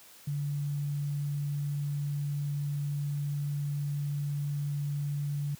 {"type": "tone", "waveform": "sine", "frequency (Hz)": 144.3, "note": "D3", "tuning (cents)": -30, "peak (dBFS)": -29, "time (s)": [0.27, 5.55], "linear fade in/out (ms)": 5, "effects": ["white hiss -54 dBFS RMS until 5.59 s", "high-pass 80 Hz 12 dB/octave"]}